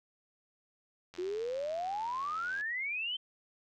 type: click train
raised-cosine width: 0.2 ms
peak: -33 dBFS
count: 128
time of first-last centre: 1.14-2.61 s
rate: 86.4 Hz
type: exponential sweep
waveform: sine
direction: up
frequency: 350.3 to 3136 Hz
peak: -33 dBFS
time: 1.18-3.17 s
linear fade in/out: 10 ms
effects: none